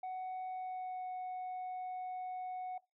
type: tone with pitch glide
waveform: sine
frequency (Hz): 744 to 737.2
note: F#5 to F#5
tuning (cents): +9 to -7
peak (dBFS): -36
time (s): 0.03-2.78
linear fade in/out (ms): 5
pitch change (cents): -16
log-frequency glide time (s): 0.47-1.1
effects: noise-tail reverb RT60 0.2 s tail -21 dB re dry + tanh soft clip ceiling -38 dBFS